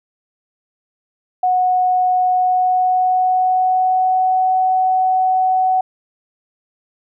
sine tone with pitch glide, 734 to 747.7 Hz, F#5 to F#5, -14 to +18 cents, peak -12 dBFS, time 1.43-5.81 s, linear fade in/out 5 ms, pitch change +32 cents, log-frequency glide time 2.3-4.53 s, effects none

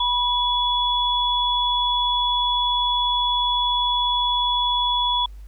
sine tone pair together, 976 / 3397 Hz, B5 / G#7, -21 / +38 cents, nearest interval octave + minor seventh, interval 2159 cents, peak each -21 dBFS, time 0-5.26 s, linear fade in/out 5 ms, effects added 50 Hz sine -36 dBFS peak until 5.47 s + pink hiss -60 dBFS RMS until 5.47 s

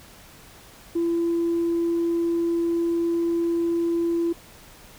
sine tone, 337.9 Hz, E4, 43 cents sharp, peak -19 dBFS, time 0.95-4.33 s, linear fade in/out 10 ms, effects tanh soft clip ceiling -17 dBFS + pink hiss -48 dBFS RMS until 4.98 s

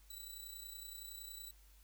10% pulse tone with amplitude modulation, 3951 Hz, B7, in tune, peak -38 dBFS, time 0.1-1.51 s, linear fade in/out 5 ms, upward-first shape sine, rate 30.7 Hz, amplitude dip 55%, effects added 50 Hz sine -61 dBFS peak until 1.83 s + white hiss -69 dBFS RMS until 1.83 s

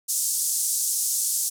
white band-pass noise, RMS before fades -25 dBFS, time 0.08-1.5 s, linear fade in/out 20 ms, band 6000 to 11000 Hz, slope 24 dB/octave, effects none

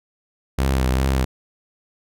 sawtooth tone with vibrato, 65.41 Hz, C2, in tune, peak -13 dBFS, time 0.58-1.25 s, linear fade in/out 10 ms, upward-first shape sine, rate 2.5 Hz, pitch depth 45 cents each way, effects none

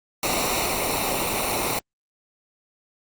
pink noise with comb filter, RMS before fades -24 dBFS, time 0.23-1.79 s, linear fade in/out 2 ms, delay 0.61 ms, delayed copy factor -0.75, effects Opus 48 kbps

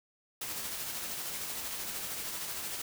white noise with tremolo, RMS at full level -37 dBFS, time 0.41-2.82 s, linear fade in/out 5 ms, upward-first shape sine, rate 13 Hz, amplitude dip 30%, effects none

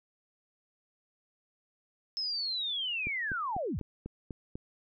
sine linear sweep, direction down, 5250 to 44.1 Hz, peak -31 dBFS, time 2.17-3.79 s, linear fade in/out 0 ms
click train, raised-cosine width 3 ms, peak -26 dBFS, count 7, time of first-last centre 3.07-4.555 s, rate 4.04 Hz
effects none

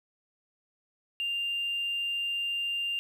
sine tone with hard clipping, 2794 Hz, F7, in tune, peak -29 dBFS, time 1.2-2.99 s, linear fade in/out 0 ms, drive 1 dB, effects none

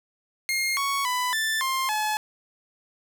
sawtooth tone with pitch steps, 2132 / 1112 / 997 / 1765 / 1057 / 855 Hz, C7 / C#6 / B5 / A6 / C6 / A5, +32 / +5 / +16 / +5 / +17 / -50 cents, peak -20 dBFS, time 0.49-2.17 s, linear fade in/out 0 ms, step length 280 ms, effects none

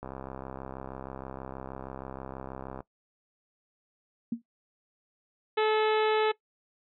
click train, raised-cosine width 1 ms, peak -25 dBFS, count 185, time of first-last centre 0.03-2.805 s, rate 66.3 Hz
sine tone with exponential decay, 232.5 Hz, A#3, 4 cents flat, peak -24 dBFS, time 4.32-4.42 s, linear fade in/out 5 ms, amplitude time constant 21 ms
harmonic tone, 432.6 Hz, A4, 29 cents flat, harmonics 1 / 2 / 3 / 4 / 5 / 6 / 7 / 8 / 9, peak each -24 / -30 / -34 / -36 / -38 / -40 / -41 / -42 / -43 dBFS, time 5.57-6.32 s, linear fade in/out 10 ms
effects noise-tail reverb RT60 0.1 s tail -19 dB re dry

